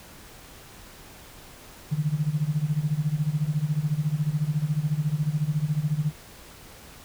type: tone with tremolo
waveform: sine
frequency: 150.9 Hz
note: D3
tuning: 47 cents sharp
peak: -19 dBFS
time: 1.91-6.12 s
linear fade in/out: 20 ms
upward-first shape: sine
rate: 14 Hz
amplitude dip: 85%
effects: pink hiss -47 dBFS RMS until 7.04 s